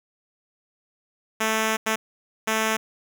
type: tone bursts at uneven times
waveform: 5% pulse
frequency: 220 Hz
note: A3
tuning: in tune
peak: -10 dBFS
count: 3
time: 1.4-1.77 / 1.86-1.96 / 2.47-2.77 s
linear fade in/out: 10 ms
effects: none